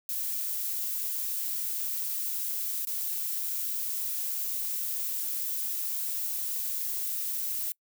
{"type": "noise with dropouts", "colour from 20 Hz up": "violet", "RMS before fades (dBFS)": -32, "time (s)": [0.09, 7.72], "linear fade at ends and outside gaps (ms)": 1, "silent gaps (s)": [2.851, 2.871], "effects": ["noise-tail reverb RT60 0.1 s tail -26 dB re dry"]}